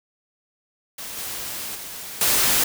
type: noise with level steps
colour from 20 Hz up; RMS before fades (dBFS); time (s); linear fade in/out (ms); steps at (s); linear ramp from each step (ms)
white; -34 / -31 / -35 / -19; 0.98-2.64; 5; 1.17 / 1.75 / 2.21; 2
effects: none